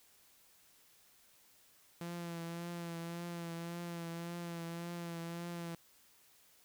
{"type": "tone with vibrato", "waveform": "sawtooth", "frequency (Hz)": 170, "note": "F3", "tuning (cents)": -46, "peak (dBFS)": -37, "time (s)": [2.01, 5.75], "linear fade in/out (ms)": 2, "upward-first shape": "triangle", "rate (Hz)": 1.8, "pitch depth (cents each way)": 33, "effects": ["white hiss -66 dBFS RMS until 6.64 s"]}